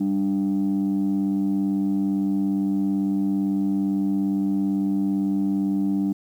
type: tone pair together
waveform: sine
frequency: 196 / 293.7 Hz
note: G3 / D4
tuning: 0 / 0 cents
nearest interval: perfect fifth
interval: 700 cents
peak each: -21 dBFS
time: 0-6.13 s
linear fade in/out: 10 ms
effects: tanh soft clip ceiling -16 dBFS + 9-bit